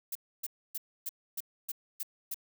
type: noise bursts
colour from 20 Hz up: violet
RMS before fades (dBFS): -36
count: 8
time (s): 0.12-2.344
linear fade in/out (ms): 5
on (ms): 33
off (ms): 280
effects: none